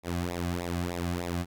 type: tone with flanger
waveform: sawtooth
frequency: 87.31 Hz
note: F2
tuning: in tune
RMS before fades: -32 dBFS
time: 0.03-1.46 s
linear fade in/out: 50 ms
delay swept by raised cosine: 0.65 to 2.25 ms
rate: 3.3 Hz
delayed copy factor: -0.9
effects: none